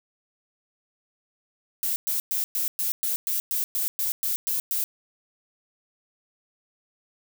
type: noise bursts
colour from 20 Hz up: violet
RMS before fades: -26 dBFS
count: 13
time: 1.83-4.84 s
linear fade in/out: 0 ms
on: 130 ms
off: 110 ms
effects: none